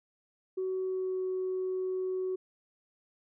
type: tone with pitch glide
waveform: sine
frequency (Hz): 375 to 372.6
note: F#4 to F#4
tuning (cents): +23 to +12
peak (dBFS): -29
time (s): 0.57-2.36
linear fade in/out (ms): 10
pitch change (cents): -11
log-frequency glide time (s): 0.85-1.23
effects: tanh soft clip ceiling -26 dBFS

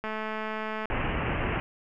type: click train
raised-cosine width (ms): 0.5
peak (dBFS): -19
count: 178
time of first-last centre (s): 0.04-0.856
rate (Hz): 217
type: low-pass noise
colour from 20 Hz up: pink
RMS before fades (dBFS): -29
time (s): 0.9-1.6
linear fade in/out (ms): 0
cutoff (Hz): 2900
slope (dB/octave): 96
effects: none

